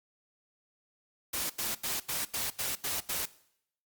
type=noise bursts; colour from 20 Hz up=white; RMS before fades=-33 dBFS; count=8; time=1.33-3.257 s; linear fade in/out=10 ms; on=170 ms; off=81 ms; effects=noise-tail reverb RT60 0.7 s tail -19 dB re dry + Opus 48 kbps